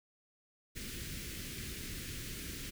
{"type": "band-stop noise", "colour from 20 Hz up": "pink", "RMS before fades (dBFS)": -43, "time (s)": [0.75, 2.71], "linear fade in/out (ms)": 20, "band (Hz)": [390, 1700], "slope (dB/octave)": 24, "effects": []}